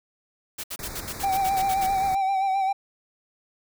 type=noise bursts; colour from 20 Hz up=white; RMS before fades=-33 dBFS; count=11; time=0.58-1.868 s; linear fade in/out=10 ms; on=58 ms; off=65 ms
type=band-stop noise; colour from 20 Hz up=pink; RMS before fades=-37 dBFS; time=0.79-2.15 s; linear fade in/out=2 ms; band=2400 to 3700 Hz; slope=96 dB/octave
type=tone with vibrato; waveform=triangle; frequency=774 Hz; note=G5; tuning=22 cents flat; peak=-19 dBFS; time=1.23-2.73 s; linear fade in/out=10 ms; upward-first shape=sine; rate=7.6 Hz; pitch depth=42 cents each way
effects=none